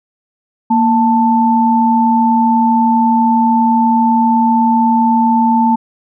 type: tone pair together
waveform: sine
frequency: 233.1 / 883.9 Hz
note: A#3 / A5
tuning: 0 / +8 cents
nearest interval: octave + major seventh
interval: 2308 cents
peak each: -11 dBFS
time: 0.7-5.76 s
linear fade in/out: 10 ms
effects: none